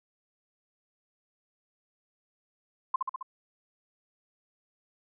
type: tone with echo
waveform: sine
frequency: 1046.5 Hz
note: C6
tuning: in tune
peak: -22 dBFS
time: 2.94-2.96 s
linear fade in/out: 5 ms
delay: 67 ms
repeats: 4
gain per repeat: -3 dB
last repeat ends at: 3.228 s
effects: none